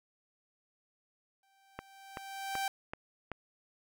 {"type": "tone with exponential growth", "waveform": "sawtooth", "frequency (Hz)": 781, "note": "G5", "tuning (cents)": -7, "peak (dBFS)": -27, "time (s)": [1.43, 2.68], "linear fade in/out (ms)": 2, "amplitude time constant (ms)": 270}
{"type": "click train", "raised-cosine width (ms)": 0.5, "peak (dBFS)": -23, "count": 5, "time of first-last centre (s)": [1.79, 3.317], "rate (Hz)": 2.62}
{"effects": []}